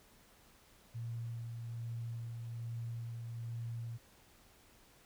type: tone with tremolo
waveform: sine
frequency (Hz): 116.54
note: A#2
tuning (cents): 0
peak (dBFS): -38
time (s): 0.94-3.98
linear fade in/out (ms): 20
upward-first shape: sine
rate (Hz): 1.2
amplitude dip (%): 30
effects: pink hiss -64 dBFS RMS until 5.05 s